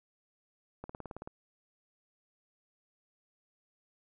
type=click train; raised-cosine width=1 ms; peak=-28 dBFS; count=9; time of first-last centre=0.84-1.275 s; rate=18.4 Hz; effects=none